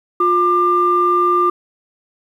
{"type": "tone pair together", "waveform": "sine", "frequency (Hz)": [354.6, 1192.7], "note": ["F4", "D6"], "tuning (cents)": [26, 26], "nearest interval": "octave + major sixth", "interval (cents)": 2100, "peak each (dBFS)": [-16, -12], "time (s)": [0.2, 1.5], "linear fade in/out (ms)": 5, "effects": ["tanh soft clip ceiling -4 dBFS", "8-bit"]}